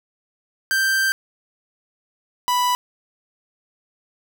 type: tone pair in turn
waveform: 45% pulse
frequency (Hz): 1568 / 987.8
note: G6 / B5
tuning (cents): 0 / 0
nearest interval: minor sixth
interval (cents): 800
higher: first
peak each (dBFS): -17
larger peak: neither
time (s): 0.71-1.12 / 2.48-2.75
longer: first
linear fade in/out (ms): 0
effects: none